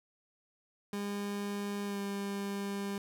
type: tone with pitch glide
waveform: 30% pulse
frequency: 202.8 to 199.78 Hz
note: G#3 to G3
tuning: -41 to +33 cents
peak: -32 dBFS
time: 0.93-2.98 s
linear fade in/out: 2 ms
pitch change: -26 cents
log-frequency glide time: 1.85-1.99 s
effects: none